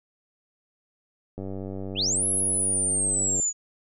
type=click train; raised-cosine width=2 ms; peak=-22 dBFS; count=196; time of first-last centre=1.38-3.399 s; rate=96.6 Hz
type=linear two-way sweep; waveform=sine; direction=up then down; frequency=2386 to 11000 to 6810 Hz; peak=-22 dBFS; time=1.95-3.53 s; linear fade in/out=50 ms; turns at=2.27 s
effects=none